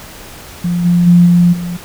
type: tone with level steps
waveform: sine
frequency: 174.61 Hz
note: F3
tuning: in tune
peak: -12 / -7 / -3 / -5 / -18 dBFS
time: 0.64-1.77 s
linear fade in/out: 5 ms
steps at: 0.84 / 1.06 / 1.25 / 1.52 s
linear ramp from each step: 20 ms
effects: pink hiss -33 dBFS RMS until 1.84 s